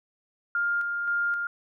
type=tone with tremolo; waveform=sine; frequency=1405 Hz; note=F6; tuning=10 cents sharp; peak=-23 dBFS; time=0.55-1.47 s; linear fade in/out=2 ms; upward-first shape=square; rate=1.9 Hz; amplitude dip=35%; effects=none